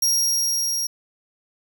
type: tone with level ramp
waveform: sawtooth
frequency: 5620 Hz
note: F8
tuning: 10 cents sharp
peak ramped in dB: -14 to -20 dBFS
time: 0.02-0.87 s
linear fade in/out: 5 ms
effects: 9-bit